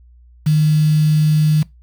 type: tone with quantisation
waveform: sine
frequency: 153.3 Hz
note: D#3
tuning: 25 cents flat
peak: -10 dBFS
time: 0.46-1.63 s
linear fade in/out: 10 ms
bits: 5
effects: noise-tail reverb RT60 0.2 s tail -22 dB re dry + added 60 Hz sine -43 dBFS peak until 1.82 s